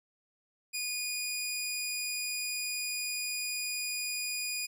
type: tone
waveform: 15% pulse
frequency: 2457 Hz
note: D#7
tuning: 22 cents flat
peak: -26 dBFS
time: 0.73-4.67 s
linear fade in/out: 20 ms
effects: none